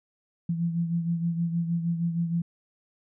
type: beating tone pair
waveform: sine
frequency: 168.2 / 174.6 Hz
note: E3 / F3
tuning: +35 / 0 cents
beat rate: 6.4 Hz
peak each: -25 / -33 dBFS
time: 0.49-2.42 s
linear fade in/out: 5 ms
effects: none